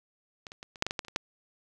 clicks, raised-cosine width 0.2 ms, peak -24 / -27 / -25 / -29 / -7 / -13 / -14 / -13 / -30 / -26 / -10 dBFS, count 11, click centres 0.468 / 0.519 / 0.629 / 0.758 / 0.824 / 0.866 / 0.909 / 0.992 / 1.049 / 1.083 / 1.161 s, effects none

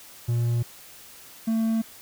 triangle tone pair in turn, 118.6 / 223.9 Hz, A#2 / A3, +30 / +30 cents, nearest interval major seventh, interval 1100 cents, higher second, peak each -19 dBFS, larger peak neither, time 0.28-0.63 / 1.47-1.82 s, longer neither, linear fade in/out 10 ms, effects white hiss -47 dBFS RMS until 2.01 s

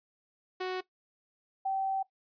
sawtooth / sine tone pair in turn, 370 / 772.8 Hz, F#4 / G5, 0 / -25 cents, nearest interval octave + minor second, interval 1275 cents, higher second, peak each -28 dBFS, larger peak neither, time 0.6-0.81 / 1.65-2.03 s, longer second, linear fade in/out 10 ms, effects noise-tail reverb RT60 0.1 s tail -17 dB re dry + resampled to 11025 Hz

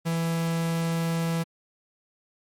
45% pulse tone, 165.7 Hz, E3, 9 cents sharp, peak -24 dBFS, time 0.05-1.44 s, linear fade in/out 20 ms, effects MP3 64 kbps

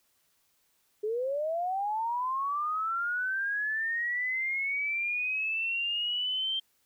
sine linear sweep, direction up, 412.1 to 3160 Hz, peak -28 dBFS, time 1.03-6.6 s, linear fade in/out 10 ms, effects white hiss -71 dBFS RMS until 6.85 s

